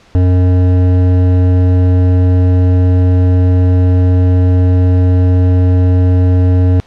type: tone with hard clipping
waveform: sine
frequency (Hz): 90.8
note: F#2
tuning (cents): -32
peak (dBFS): -8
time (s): 0.15-6.8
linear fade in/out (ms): 0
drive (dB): 12
effects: pink hiss -45 dBFS RMS until 6.86 s + low-pass 5000 Hz 12 dB/octave